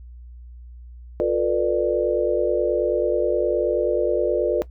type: chord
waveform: sine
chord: B half-diminished seventh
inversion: second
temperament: just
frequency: 355.6 / 444.5 / 493.9 / 592.7 Hz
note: F4 / A4 / B4 / D5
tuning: +31 / +18 / 0 / +16 cents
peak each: -23 dBFS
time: 1.2-4.62 s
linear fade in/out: 0 ms
effects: noise-tail reverb RT60 0.1 s tail -17 dB re dry + added 60 Hz sine -38 dBFS peak until 4.7 s